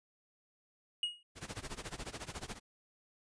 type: tone with exponential decay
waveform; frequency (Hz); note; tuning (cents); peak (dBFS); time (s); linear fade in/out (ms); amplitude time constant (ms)
triangle; 2883; F#7; -46; -27; 1.03-1.23; 2; 43
type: noise with tremolo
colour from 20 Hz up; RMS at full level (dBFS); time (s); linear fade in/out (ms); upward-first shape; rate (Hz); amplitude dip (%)
pink; -41; 1.35-2.6; 50; sine; 14; 90
effects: resampled to 22050 Hz